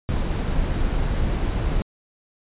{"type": "noise", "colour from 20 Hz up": "brown", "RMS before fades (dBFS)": -22, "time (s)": [0.09, 1.82], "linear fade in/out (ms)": 0, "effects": ["resampled to 8000 Hz"]}